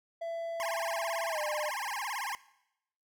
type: tone with pitch glide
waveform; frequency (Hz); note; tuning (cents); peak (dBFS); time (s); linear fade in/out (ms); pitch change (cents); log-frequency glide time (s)
triangle; 668 to 605.5; E5 to D#5; +23 to -47; -32; 0.21-1.7; 10; -170; 1.3-1.39
type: tone with vibrato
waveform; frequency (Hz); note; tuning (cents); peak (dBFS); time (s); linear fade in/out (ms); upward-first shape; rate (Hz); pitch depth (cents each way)
25% pulse; 932.3; A#5; 0; -30; 0.6-2.35; 0; sine; 18; 280
effects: noise-tail reverb RT60 0.8 s tail -19 dB re dry